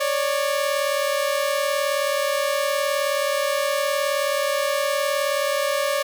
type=tone pair together; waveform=sawtooth; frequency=554.4 / 593.5 Hz; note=C#5 / D5; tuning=0 / +18 cents; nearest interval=minor second; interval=118 cents; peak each=-19 / -20 dBFS; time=0-6.03 s; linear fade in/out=10 ms; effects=none